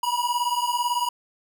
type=beating tone pair; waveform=square; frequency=960 / 978 Hz; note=B5 / B5; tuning=-49 / -17 cents; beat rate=18 Hz; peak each=-26 dBFS; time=0.03-1.09 s; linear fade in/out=5 ms; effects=none